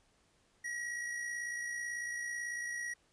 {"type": "tone with amplitude modulation", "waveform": "square", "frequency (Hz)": 1911, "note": "A#6", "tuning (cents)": 43, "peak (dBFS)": -36, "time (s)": [0.64, 2.94], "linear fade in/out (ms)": 10, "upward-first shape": "sine", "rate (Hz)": 58.1, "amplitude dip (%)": 40, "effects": ["pink hiss -71 dBFS RMS until 3.12 s", "resampled to 22050 Hz"]}